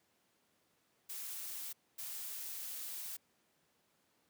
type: noise bursts at uneven times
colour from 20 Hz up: blue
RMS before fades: -44 dBFS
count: 2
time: 1.09-1.73 / 1.98-3.17 s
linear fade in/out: 10 ms
effects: pink hiss -75 dBFS RMS until 4.29 s + high-pass 150 Hz 12 dB/octave